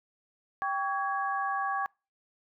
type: tone cluster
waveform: sine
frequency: 786 / 1130 / 1656 Hz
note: G5 / C#6 / G#6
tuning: +4 / +33 / -5 cents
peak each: -32 / -31 / -35 dBFS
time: 0.62-1.86 s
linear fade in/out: 0 ms
effects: noise-tail reverb RT60 0.3 s tail -26 dB re dry